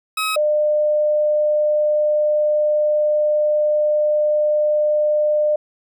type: tone pair in turn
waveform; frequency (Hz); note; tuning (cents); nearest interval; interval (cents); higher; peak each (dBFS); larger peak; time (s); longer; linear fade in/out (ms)
20% pulse / sine; 1275 / 601.7; D#6 / D5; +42 / +42; octave + minor second; 1300; first; -14; neither; 0.17-0.36 / 0.36-5.56; second; 5
effects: none